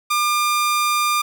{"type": "tone", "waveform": "sawtooth", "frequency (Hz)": 1200, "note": "D6", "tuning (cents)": 37, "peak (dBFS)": -13, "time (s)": [0.1, 1.22], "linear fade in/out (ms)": 10, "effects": ["8-bit"]}